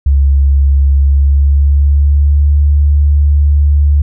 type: tone with pitch glide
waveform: sine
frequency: 69.3 to 72.58 Hz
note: C#2 to D2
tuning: 0 to -20 cents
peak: -5 dBFS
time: 0.06-4.02 s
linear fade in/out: 5 ms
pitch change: +80 cents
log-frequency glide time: 0.95-2.53 s
effects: none